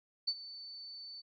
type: tone with ADSR envelope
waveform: sine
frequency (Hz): 4515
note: C#8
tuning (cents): +31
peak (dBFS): -28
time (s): 0.27-1.22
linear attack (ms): 13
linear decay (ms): 53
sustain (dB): -17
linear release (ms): 24
effects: none